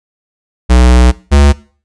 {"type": "tone pair in turn", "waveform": "square", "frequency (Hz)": [61.74, 71.17], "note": ["B1", "C#2"], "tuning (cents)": [0, 46], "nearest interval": "major second", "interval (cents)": 246, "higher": "second", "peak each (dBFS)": -4, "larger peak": "neither", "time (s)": [[0.69, 1.12], [1.31, 1.53]], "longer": "first", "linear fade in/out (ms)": 20, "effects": ["noise-tail reverb RT60 0.4 s tail -20 dB re dry", "resampled to 22050 Hz"]}